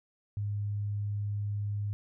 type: tone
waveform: sine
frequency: 102.8 Hz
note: G#2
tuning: 17 cents flat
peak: -30 dBFS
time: 0.37-1.93 s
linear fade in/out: 0 ms
effects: none